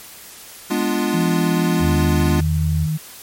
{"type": "chord", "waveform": "square", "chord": "G# diminished seventh", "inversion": "none", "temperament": "equal", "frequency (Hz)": [207.7, 246.9, 293.7, 349.2], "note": ["G#3", "B3", "D4", "F4"], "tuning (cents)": [0, 0, 0, 0], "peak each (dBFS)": -24, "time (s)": [0.7, 2.41], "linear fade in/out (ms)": 10}
{"type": "tone with pitch glide", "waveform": "sine", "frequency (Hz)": [170, 155.89], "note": ["F3", "D#3"], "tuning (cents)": [-46, 4], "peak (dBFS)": -18, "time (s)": [1.13, 2.98], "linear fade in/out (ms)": 20, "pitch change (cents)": -150, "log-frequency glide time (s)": [1.78, 1.87]}
{"type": "tone", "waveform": "sine", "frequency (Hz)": 82.41, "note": "E2", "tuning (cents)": 0, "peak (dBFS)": -18, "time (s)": [1.79, 2.88], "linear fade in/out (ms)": 50}
{"effects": ["white hiss -39 dBFS RMS until 3.22 s", "MP3 64 kbps"]}